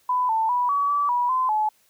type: tone with pitch steps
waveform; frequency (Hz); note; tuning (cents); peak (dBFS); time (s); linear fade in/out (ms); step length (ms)
sine; 999 / 889 / 982 / 1136 / 1153 / 973 / 1027 / 857; B5 / A5 / B5 / C#6 / D6 / B5 / C6 / A5; +20 / +18 / -10 / +42 / -32 / -26 / -33 / -46; -19; 0.09-1.69; 5; 200
effects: white hiss -62 dBFS RMS until 1.89 s